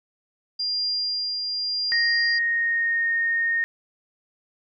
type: tone with tremolo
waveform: sine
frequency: 4800 Hz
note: D8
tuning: 37 cents sharp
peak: -22 dBFS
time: 0.59-2.39 s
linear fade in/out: 10 ms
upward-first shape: triangle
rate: 0.91 Hz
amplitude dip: 35%
type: tone with pitch glide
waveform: sine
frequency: 1864.7 to 1846.5 Hz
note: A#6 to A#6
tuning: 0 to -17 cents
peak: -20 dBFS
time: 1.92-3.64 s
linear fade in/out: 0 ms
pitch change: -17 cents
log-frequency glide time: 2.41-3.1 s
effects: none